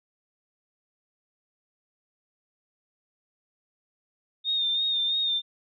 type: tone with vibrato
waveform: sine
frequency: 3658 Hz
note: A#7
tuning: 33 cents flat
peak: -23 dBFS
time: 4.44-5.42 s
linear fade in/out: 50 ms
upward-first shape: sine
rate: 3 Hz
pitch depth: 38 cents each way
effects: none